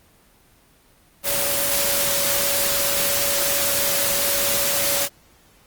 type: tone in noise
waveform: sine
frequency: 565 Hz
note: C#5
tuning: 33 cents sharp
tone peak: -28 dBFS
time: 1.23-5.09 s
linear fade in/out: 50 ms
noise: white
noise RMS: -21 dBFS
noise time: 1.23-5.09 s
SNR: -10 dB
effects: pink hiss -55 dBFS RMS until 5.66 s + Opus 24 kbps